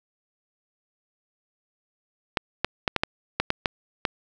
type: clicks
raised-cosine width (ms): 0.3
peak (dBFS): -5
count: 9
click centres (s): 2.372 / 2.646 / 2.878 / 2.963 / 3.035 / 3.4 / 3.504 / 3.658 / 4.052
effects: none